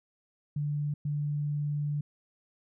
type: tone bursts at uneven times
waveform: sine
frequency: 146.83 Hz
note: D3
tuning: in tune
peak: -28 dBFS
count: 2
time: 0.56-0.94 / 1.05-2.01 s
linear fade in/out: 5 ms
effects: none